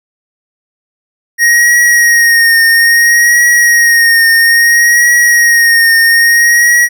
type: tone with vibrato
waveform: square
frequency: 1872 Hz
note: A#6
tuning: 7 cents sharp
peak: -5 dBFS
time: 1.38-6.89 s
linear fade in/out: 50 ms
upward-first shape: triangle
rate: 0.6 Hz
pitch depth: 39 cents each way
effects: none